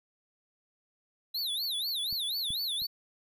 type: tone with vibrato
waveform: square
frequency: 3914 Hz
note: B7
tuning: 16 cents flat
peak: -31 dBFS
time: 1.34-2.87 s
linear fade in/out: 10 ms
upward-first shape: sine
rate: 4.1 Hz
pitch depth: 250 cents each way
type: clicks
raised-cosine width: 5 ms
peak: -35 / -31 / -40 dBFS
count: 3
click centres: 2.127 / 2.505 / 2.82 s
effects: none